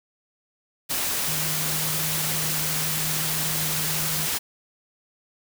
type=tone in noise; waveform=sine; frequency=155.56 Hz; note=D#3; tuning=in tune; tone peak=-32 dBFS; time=1.27-4.27 s; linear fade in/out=20 ms; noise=white; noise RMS=-26 dBFS; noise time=0.89-4.39 s; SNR=-9 dB; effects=none